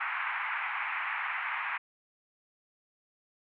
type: band-pass noise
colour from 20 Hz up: white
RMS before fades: -34 dBFS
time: 0-1.78 s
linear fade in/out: 10 ms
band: 850 to 2400 Hz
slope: 48 dB/octave
effects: none